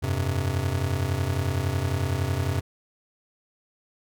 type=chord; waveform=square; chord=F suspended second; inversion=none; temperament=just; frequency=87.31 / 98.22 / 130.96 Hz; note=F2 / G2 / C3; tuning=0 / +4 / +2 cents; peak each=-29 / -29 / -29 dBFS; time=0.02-2.61 s; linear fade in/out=20 ms; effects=none